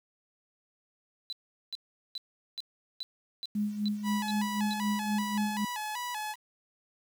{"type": "tone bursts", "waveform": "sine", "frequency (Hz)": 3993, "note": "B7", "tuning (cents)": 18, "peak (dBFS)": -34, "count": 9, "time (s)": [1.3, 4.734], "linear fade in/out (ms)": 0, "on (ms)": 26, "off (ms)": 400}
{"type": "tone with tremolo", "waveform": "sine", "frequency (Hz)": 208.5, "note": "G#3", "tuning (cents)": 7, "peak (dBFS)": -26, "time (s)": [3.55, 5.65], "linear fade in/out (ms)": 5, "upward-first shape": "sine", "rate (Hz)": 3.9, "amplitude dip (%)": 65}
{"type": "tone with vibrato", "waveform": "sawtooth", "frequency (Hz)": 914, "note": "A#5", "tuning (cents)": -34, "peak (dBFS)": -30, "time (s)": [4.03, 6.36], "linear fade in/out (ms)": 50, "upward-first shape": "square", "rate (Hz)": 2.6, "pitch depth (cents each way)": 120}
{"effects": ["9-bit"]}